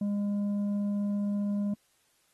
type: tone with tanh clipping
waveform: sine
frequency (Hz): 203.6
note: G#3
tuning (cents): -34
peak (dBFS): -28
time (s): 0.01-1.74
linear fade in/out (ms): 5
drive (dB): 5
effects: white hiss -69 dBFS RMS until 2.33 s + AAC 32 kbps